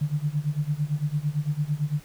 sine tone with tremolo, 148.5 Hz, D3, 20 cents sharp, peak -20 dBFS, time 0.01-2 s, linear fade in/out 5 ms, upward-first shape sine, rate 8.9 Hz, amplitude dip 90%, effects pink hiss -51 dBFS RMS until 2.04 s

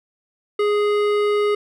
sine tone with hard clipping, 415.3 Hz, G#4, in tune, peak -18 dBFS, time 0.59-1.55 s, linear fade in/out 5 ms, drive 14 dB, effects none

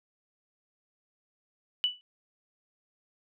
sine tone with exponential decay, 2965 Hz, F#7, 3 cents sharp, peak -20 dBFS, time 1.84-2.01 s, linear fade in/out 0 ms, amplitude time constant 35 ms, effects none

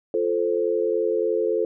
sine chord, F major, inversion none, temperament equal, 349.2 / 440 / 523.3 Hz, F4 / A4 / C5, 0 / 0 / 0 cents, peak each -26 / -22 / -26 dBFS, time 0.14-1.65 s, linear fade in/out 2 ms, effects none

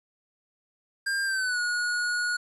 square tone with pitch glide, 1600 to 1450.4 Hz, G6 to F#6, +35 to -35 cents, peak -26 dBFS, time 1.06-2.37 s, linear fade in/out 10 ms, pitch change -170 cents, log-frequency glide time 1.24-1.6 s, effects resampled to 24000 Hz + 10-bit

